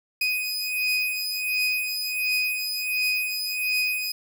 30% pulse beating tone pair, 2498 / 2499.4 Hz, D#7 / D#7, +6 / +7 cents, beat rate 1.4 Hz, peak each -24 / -25 dBFS, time 0.21-4.12 s, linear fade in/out 5 ms, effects none

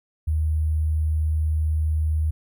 sine tone with sample-and-hold, 77.78 Hz, D#2, in tune, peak -19 dBFS, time 0.27-2.31 s, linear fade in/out 10 ms, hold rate 11025 Hz, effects none

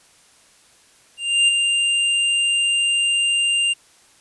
square tone with ADSR envelope, 2794 Hz, F7, in tune, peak -12 dBFS, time 1.17-3.74 s, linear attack 310 ms, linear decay 15 ms, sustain -5 dB, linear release 20 ms, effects white hiss -53 dBFS RMS until 4.2 s + resampled to 24000 Hz

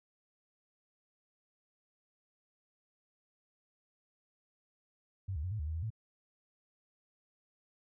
sine tone with pitch steps, 95.9 / 73.6 / 91.3 / 108 / 74.8 / 79.2 / 81.9 / 110.5 Hz, G2 / D2 / F#2 / A2 / D2 / D#2 / E2 / A2, -37 / +4 / -23 / -32 / +32 / +31 / -11 / +8 cents, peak -34 dBFS, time 5.28-5.904 s, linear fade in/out 10 ms, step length 78 ms, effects none

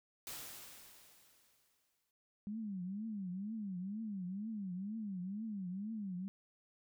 white noise with exponential decay, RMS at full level -45 dBFS, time 0.27-2.11 s, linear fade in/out 1 ms, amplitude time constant 400 ms
sine tone with vibrato, 200 Hz, G3, 35 cents sharp, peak -39 dBFS, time 2.47-6.28 s, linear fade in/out 0 ms, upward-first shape triangle, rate 2.1 Hz, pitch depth 230 cents each way
effects none

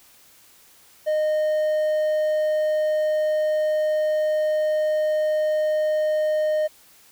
triangle tone, 615 Hz, D#5, 20 cents flat, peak -17 dBFS, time 1.06-6.68 s, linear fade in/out 20 ms, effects white hiss -53 dBFS RMS until 7.11 s

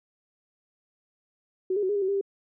sine tone with pitch steps, 373.7 / 413.9 / 374.3 / 412.5 / 402.1 / 378 / 398.6 / 394.6 Hz, F#4 / G#4 / F#4 / G#4 / G4 / F#4 / G4 / G4, +17 / -6 / +20 / -12 / +44 / +37 / +29 / +11 cents, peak -23 dBFS, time 1.7-2.212 s, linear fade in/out 5 ms, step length 64 ms, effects none

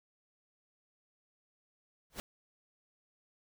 pink noise with exponential growth, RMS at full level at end -36 dBFS, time 2.1-2.2 s, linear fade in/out 0 ms, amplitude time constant 20 ms, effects none

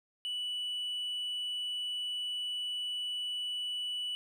triangle tone with tanh clipping, 2960 Hz, F#7, in tune, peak -34 dBFS, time 0.25-4.15 s, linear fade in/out 0 ms, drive 6 dB, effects none

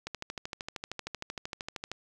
click train, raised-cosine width 0.2 ms, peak -19 dBFS, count 25, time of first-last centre 0.07-1.916 s, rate 13 Hz, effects none

